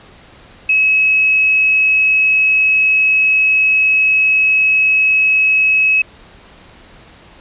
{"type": "tone", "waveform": "sine", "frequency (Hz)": 2568, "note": "E7", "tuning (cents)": -46, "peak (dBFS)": -9, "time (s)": [0.69, 6.02], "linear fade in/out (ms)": 5, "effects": ["pink hiss -42 dBFS RMS until 7.4 s", "resampled to 8000 Hz"]}